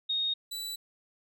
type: tone pair in turn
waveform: sine / sawtooth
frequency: 3721 / 3955 Hz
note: A#7 / B7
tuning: -4 / +2 cents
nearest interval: minor second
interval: 106 cents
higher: second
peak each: -27 / -32 dBFS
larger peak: first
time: 0.09-0.34 / 0.51-0.76 s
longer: neither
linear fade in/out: 10 ms
effects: none